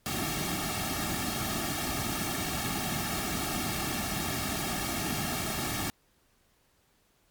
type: noise with comb filter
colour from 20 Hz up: pink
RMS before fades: -32 dBFS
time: 0.06-5.9 s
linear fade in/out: 0 ms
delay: 2 ms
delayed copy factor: -0.9
effects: pink hiss -68 dBFS RMS until 7.3 s + MP3 96 kbps